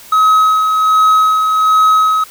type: tone with tremolo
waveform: triangle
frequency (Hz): 1275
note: D#6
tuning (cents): +42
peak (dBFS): -4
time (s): 0.12-2.24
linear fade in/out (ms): 5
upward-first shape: sine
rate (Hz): 1.3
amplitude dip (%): 40
effects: white hiss -37 dBFS RMS until 2.3 s